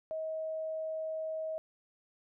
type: tone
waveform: sine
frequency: 635 Hz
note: D#5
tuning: 35 cents sharp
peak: -34 dBFS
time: 0.11-1.58 s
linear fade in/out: 0 ms
effects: none